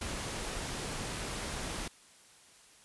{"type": "noise", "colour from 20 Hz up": "pink", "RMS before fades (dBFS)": -38, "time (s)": [0.01, 1.88], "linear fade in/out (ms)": 5, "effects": ["white hiss -59 dBFS RMS until 2.84 s", "resampled to 24000 Hz"]}